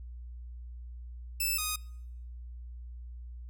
5% pulse tone pair in turn, 2637 / 1244.5 Hz, E7 / D#6, 0 / 0 cents, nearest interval octave + minor second, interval 1300 cents, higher first, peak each -19 dBFS, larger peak neither, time 1.4-1.58 / 1.58-1.76 s, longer neither, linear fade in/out 5 ms, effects noise-tail reverb RT60 0.9 s tail -26 dB re dry + added 60 Hz sine -41 dBFS peak until 3.49 s

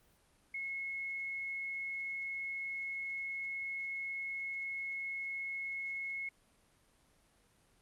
sine tone, 2177 Hz, C#7, 32 cents flat, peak -37 dBFS, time 0.54-6.29 s, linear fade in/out 5 ms, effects pink hiss -69 dBFS RMS until 7.81 s + Opus 32 kbps

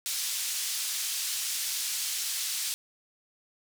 pink band-pass noise, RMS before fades -32 dBFS, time 0.06-2.74 s, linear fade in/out 0 ms, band 4100 to 13000 Hz, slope 12 dB/octave, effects none

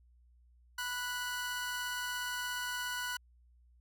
sawtooth tone pair together, 987.8 / 1473.2 Hz, B5 / F#6, 0 / -8 cents, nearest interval perfect fifth, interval 692 cents, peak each -38 / -33 dBFS, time 0.78-3.17 s, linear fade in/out 5 ms, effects added 60 Hz sine -61 dBFS peak until 3.8 s

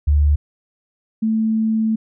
sine tone pair in turn, 73.42 / 220.7 Hz, D2 / A3, 0 / +5 cents, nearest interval octave + perfect fifth, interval 1905 cents, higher second, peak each -11 / -15 dBFS, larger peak first, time 0.07-0.36 / 1.22-1.96 s, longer second, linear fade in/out 10 ms, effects none

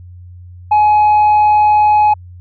sine tone, 843 Hz, G#5, 26 cents sharp, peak -4 dBFS, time 0.71-2.14 s, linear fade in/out 10 ms, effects tanh soft clip ceiling -6 dBFS + added 89 Hz sine -32 dBFS peak until 2.4 s

